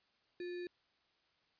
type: tone with sample-and-hold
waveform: sine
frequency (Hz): 354.5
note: F4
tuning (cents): +26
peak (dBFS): -40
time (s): 0.4-0.67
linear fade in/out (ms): 2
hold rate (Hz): 2100
effects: white hiss -75 dBFS RMS until 1.59 s + resampled to 11025 Hz